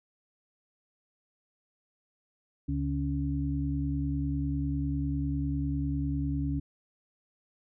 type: harmonic tone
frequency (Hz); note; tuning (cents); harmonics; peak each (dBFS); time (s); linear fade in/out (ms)
70; C#2; +18; 1 / 2 / 4; -32 / -32 / -32; 2.68-6.6; 10
effects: none